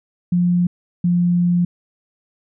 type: tone pair in turn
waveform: sine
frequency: 176.4 / 175.38 Hz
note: F3 / F3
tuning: +18 / +8 cents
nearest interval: unison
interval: 10 cents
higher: first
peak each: -13 dBFS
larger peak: neither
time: 0.32-0.67 / 1.04-1.65 s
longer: second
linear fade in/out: 5 ms
effects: none